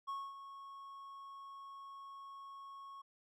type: tone with ADSR envelope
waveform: triangle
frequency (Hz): 1100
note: C#6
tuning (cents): -14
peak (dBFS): -36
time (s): 0.07-3.02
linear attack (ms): 21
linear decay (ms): 240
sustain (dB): -11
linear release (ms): 10
effects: none